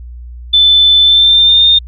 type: tone with pitch glide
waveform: sine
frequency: 3520 to 3642 Hz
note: A7 to A#7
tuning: 0 to -41 cents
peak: -4 dBFS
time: 0.53-1.79 s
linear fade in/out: 10 ms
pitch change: +59 cents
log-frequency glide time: 1.02-1.68 s
effects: added 60 Hz sine -26 dBFS peak until 1.87 s